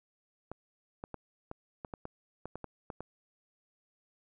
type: clicks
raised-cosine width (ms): 1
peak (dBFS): -26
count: 12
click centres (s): 0.516 / 1.039 / 1.143 / 1.514 / 1.848 / 1.938 / 2.054 / 2.456 / 2.556 / 2.643 / 2.902 / 3.006
effects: none